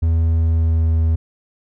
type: tone with pitch glide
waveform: triangle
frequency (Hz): 81.9 to 80.96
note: E2 to E2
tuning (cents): -11 to -31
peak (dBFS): -11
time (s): 0.02-1.16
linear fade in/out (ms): 10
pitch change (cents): -20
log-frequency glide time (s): 0.34-0.9
effects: none